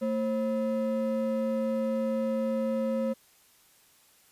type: ring-modulated tone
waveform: triangle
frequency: 379.5 Hz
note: F#4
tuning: 44 cents sharp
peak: -21 dBFS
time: 0.01-3.14 s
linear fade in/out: 20 ms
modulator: 154 Hz
effects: white hiss -61 dBFS RMS until 4.31 s + resampled to 32000 Hz